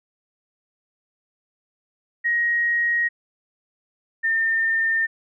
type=tone pair in turn; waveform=sine; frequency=1885 / 1809.2 Hz; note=A#6 / A6; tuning=+19 / +48 cents; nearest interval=minor second; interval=71 cents; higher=first; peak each=-18 dBFS; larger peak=neither; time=2.24-3.09 / 4.23-5.07 s; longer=first; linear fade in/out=20 ms; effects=none